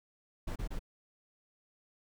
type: noise bursts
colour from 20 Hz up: brown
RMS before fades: -36 dBFS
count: 3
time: 0.47-0.793 s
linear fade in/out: 10 ms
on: 89 ms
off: 28 ms
effects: none